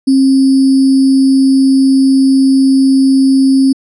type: tone with sample-and-hold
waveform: sine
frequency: 268 Hz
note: C4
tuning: 42 cents sharp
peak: -5 dBFS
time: 0.07-3.73 s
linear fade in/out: 10 ms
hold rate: 4900 Hz
effects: resampled to 24000 Hz